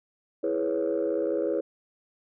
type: chord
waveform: sine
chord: C# minor seventh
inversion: first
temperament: equal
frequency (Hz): 329.6 / 415.3 / 493.9 / 554.4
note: E4 / G#4 / B4 / C#5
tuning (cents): 0 / 0 / 0 / 0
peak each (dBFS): -29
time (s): 0.43-1.61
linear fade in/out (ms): 10
effects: tanh soft clip ceiling -18 dBFS